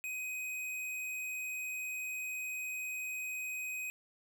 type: tone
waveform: square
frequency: 2511 Hz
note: D#7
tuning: 15 cents sharp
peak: -38 dBFS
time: 0.04-3.9 s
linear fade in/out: 0 ms
effects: none